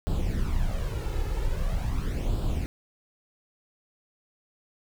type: noise with flanger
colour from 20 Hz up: brown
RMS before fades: -27 dBFS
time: 0.07-2.66 s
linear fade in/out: 0 ms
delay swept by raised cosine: 0.24 to 2.34 ms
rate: 0.43 Hz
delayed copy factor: +0.65
effects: none